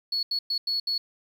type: tone bursts at uneven times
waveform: sine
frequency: 4383 Hz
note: C#8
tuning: 20 cents flat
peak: -23 dBFS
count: 5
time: 0.12-0.23 / 0.31-0.39 / 0.5-0.58 / 0.67-0.8 / 0.87-0.98 s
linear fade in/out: 5 ms
effects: tanh soft clip ceiling -20 dBFS + 9-bit